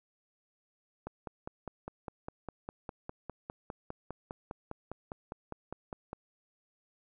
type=click train; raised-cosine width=1 ms; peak=-25 dBFS; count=26; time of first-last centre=1.07-6.131 s; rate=4.94 Hz; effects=none